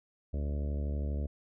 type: harmonic tone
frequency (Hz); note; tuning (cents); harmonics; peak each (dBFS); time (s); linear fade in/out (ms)
72.4; D2; -24; 1 / 2 / 3 / 4 / 5 / 6 / 7 / 8 / 9; -31 / -42 / -43 / -47 / -51 / -50 / -51 / -50 / -55; 0.33-1.27; 10
effects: none